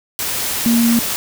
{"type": "tone in noise", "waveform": "sine", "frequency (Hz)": 233.1, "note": "A#3", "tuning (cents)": 0, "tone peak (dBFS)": -11, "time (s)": [0.66, 0.99], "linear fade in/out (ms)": 0, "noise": "white", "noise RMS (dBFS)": -21, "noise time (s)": [0.19, 1.16], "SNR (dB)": 7, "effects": []}